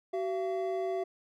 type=tone pair together; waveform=triangle; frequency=379.2 / 680 Hz; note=F#4 / F5; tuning=+43 / -46 cents; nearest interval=minor seventh; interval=1011 cents; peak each=-30 / -32 dBFS; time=0.13-1.04 s; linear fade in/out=10 ms; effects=none